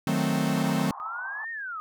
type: chord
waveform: 45% pulse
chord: D# diminished seventh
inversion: none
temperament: equal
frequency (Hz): 155.56 / 185 / 220 / 261.6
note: D#3 / F#3 / A3 / C4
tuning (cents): 0 / 0 / 0 / 0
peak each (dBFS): -29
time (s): 0.07-0.91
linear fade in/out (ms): 2
type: band-pass noise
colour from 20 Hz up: white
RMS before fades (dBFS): -41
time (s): 0.56-1.45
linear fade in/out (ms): 10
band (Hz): 820 to 1100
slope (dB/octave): 48
type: linear two-way sweep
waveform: sine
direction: up then down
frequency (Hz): 1220 to 1864.7 to 1220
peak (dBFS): -32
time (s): 1-1.8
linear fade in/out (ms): 0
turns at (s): 1.51
effects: none